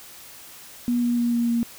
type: tone with pitch steps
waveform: sine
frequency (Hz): 241.5 / 239.7 / 237.9 / 236.1 / 234.4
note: B3 / A#3 / A#3 / A#3 / A#3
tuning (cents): -39 / +48 / +35 / +22 / +10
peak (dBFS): -19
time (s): 0.88-1.63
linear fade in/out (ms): 0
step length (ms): 150
effects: white hiss -44 dBFS RMS until 1.78 s